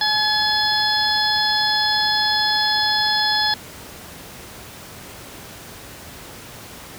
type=harmonic tone with a mistuned harmonic; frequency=852 Hz; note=G#5; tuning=44 cents sharp; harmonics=1 / 2 / 4 / 5 / 6; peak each=-23 / -23 / -23 / -23 / -23 dBFS; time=0.01-3.54 s; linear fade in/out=2 ms; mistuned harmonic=5; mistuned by=-16 cents; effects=pink hiss -38 dBFS RMS until 6.98 s + high-pass 60 Hz 12 dB/octave